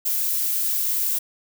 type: noise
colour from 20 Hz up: violet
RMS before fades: -23 dBFS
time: 0.05-1.19 s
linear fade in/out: 10 ms
effects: none

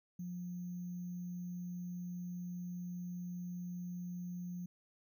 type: tone with sample-and-hold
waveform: sine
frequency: 177.5 Hz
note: F3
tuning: 28 cents sharp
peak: -40 dBFS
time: 0.19-4.66 s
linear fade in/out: 5 ms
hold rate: 6300 Hz
effects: none

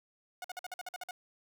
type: tone bursts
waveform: sawtooth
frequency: 728 Hz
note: F#5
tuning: 28 cents flat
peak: -35 dBFS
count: 10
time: 0.42-1.11 s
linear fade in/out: 2 ms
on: 24 ms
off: 50 ms
effects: none

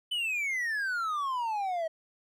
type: exponential sweep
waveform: triangle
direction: down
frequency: 3040 to 633 Hz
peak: -27 dBFS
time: 0.11-1.88 s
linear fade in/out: 10 ms
effects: none

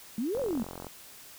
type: exponential two-way sweep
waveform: sine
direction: up then down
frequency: 207.7 to 580 to 207.7 Hz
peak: -28 dBFS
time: 0.18-0.63 s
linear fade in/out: 2 ms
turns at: 0.4 s
type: click train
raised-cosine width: 1 ms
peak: -26 dBFS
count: 24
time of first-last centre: 0.35-0.868 s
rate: 44.4 Hz
effects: white hiss -50 dBFS RMS until 1.38 s

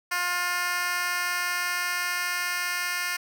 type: tone with high-pass filter sweep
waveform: 10% pulse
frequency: 354.8 Hz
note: F4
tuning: 27 cents sharp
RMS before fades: -28 dBFS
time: 0.11-3.17 s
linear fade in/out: 10 ms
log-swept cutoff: 1200 to 1800 Hz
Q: 1
effects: none

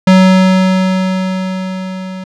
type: tone with level ramp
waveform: square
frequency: 187.2 Hz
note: F#3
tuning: 20 cents sharp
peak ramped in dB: -3 to -23 dBFS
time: 0.07-2.24 s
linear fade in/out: 5 ms
effects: low-pass 5000 Hz 12 dB/octave

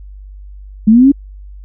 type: linear sweep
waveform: sine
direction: up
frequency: 207.7 to 286.7 Hz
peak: -3 dBFS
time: 0.87-1.12 s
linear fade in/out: 10 ms
effects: added 49 Hz sine -30 dBFS peak until 1.64 s

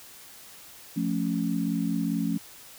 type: chord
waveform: sine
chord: F augmented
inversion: none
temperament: equal with one note detuned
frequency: 174.61 / 219.4 / 277.2 Hz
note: F3 / A3 / C#4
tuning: 0 / -5 / 0 cents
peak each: -29 / -29 / -29 dBFS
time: 0.96-2.38 s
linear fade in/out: 10 ms
effects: white hiss -48 dBFS RMS until 2.78 s

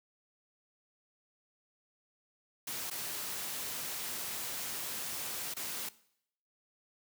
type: noise with dropouts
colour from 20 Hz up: white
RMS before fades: -39 dBFS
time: 2.67-5.89 s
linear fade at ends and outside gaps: 5 ms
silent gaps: 2.901-2.911 / 5.54-5.565 s
effects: noise-tail reverb RT60 0.7 s tail -19 dB re dry + high-pass 100 Hz 12 dB/octave

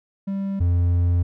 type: tone pair in turn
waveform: triangle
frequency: 196 / 87.31 Hz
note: G3 / F2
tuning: 0 / 0 cents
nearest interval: octave + major second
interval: 1400 cents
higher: first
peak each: -21 / -14 dBFS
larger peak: second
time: 0.27-0.6 / 0.6-1.23 s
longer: second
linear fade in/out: 10 ms
effects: none

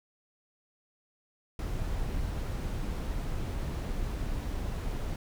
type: noise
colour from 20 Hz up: brown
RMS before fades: -33 dBFS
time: 1.59-5.16 s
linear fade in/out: 2 ms
effects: none

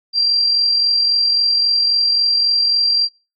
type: tone with amplitude modulation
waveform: sine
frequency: 4732 Hz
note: D8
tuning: 12 cents sharp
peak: -11 dBFS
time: 0.13-3.09 s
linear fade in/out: 50 ms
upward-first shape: sine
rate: 43.7 Hz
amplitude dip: 35%
effects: noise-tail reverb RT60 0.3 s tail -24 dB re dry + AAC 48 kbps

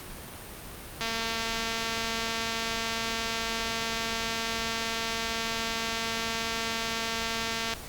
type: click train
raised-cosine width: 0.2 ms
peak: -14 dBFS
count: 1528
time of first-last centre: 1.01-7.737 s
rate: 227 Hz
effects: pink hiss -42 dBFS RMS until 7.88 s + Opus 48 kbps

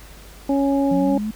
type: harmonic tone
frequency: 277.2 Hz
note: C#4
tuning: in tune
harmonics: 1 / 2 / 3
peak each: -17 / -23 / -27 dBFS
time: 0.49-1.18 s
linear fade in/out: 5 ms
type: linear sweep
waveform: sine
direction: up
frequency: 174.2 to 220 Hz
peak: -22 dBFS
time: 0.91-1.31 s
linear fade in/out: 5 ms
effects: added 50 Hz sine -42 dBFS peak until 1.35 s + pink hiss -45 dBFS RMS until 1.35 s

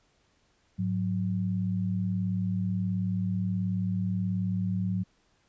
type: tone pair together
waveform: sine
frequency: 104.61 / 183.2 Hz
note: G#2 / F#3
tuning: +13 / -17 cents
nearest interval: minor seventh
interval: 970 cents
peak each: -30 / -28 dBFS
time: 0.78-5.04 s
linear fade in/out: 20 ms
effects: pink hiss -68 dBFS RMS until 5.48 s + resampled to 16000 Hz

